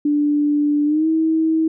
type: tone with pitch glide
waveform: sine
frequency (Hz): 293.7 to 320.3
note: D4 to E4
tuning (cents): 0 to -50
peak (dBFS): -14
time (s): 0.05-1.68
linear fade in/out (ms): 5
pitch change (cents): +150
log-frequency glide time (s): 0.85-1.07
effects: none